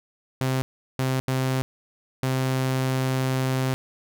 sawtooth tone bursts at uneven times, 130.81 Hz, C3, in tune, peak -18 dBFS, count 4, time 0.41-0.62 / 0.99-1.2 / 1.28-1.62 / 2.23-3.74 s, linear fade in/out 0 ms, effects none

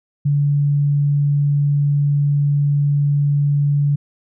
sine tone, 143.9 Hz, D3, 35 cents flat, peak -13 dBFS, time 0.25-3.96 s, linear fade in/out 10 ms, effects none

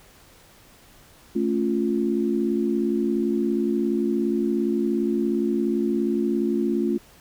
sine chord, A augmented, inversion none, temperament equal, 220 / 277.2 / 349.2 Hz, A3 / C#4 / E#4, 0 / 0 / 0 cents, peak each -24 / -26 / -24 dBFS, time 1.35-6.98 s, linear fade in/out 10 ms, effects pink hiss -52 dBFS RMS until 7.2 s

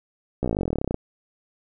slowing click train, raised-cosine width 2 ms, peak -11 dBFS, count 23, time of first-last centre 0.43-0.944 s, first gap 15 ms, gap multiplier 1.04, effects none

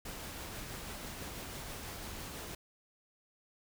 pink noise with tremolo, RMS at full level -43 dBFS, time 0.05-2.55 s, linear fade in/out 5 ms, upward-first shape triangle, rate 6.1 Hz, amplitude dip 25%, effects none

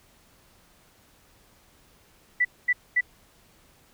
sine tone bursts, 1972 Hz, B6, 3 cents flat, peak -18 dBFS, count 3, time 2.4-3.01 s, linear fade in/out 10 ms, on 50 ms, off 230 ms, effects pink hiss -59 dBFS RMS until 3.93 s

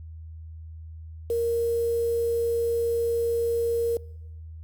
sine tone with quantisation, 466.2 Hz, A#4, in tune, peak -22 dBFS, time 1.3-3.97 s, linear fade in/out 2 ms, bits 7, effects noise-tail reverb RT60 1.0 s tail -24 dB re dry + added 80 Hz sine -38 dBFS peak until 4.63 s

